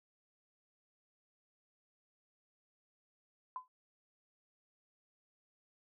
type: tone with exponential decay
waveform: sine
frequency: 1015 Hz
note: B5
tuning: 47 cents sharp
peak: -35 dBFS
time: 3.56-3.68 s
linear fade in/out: 1 ms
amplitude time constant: 24 ms
effects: none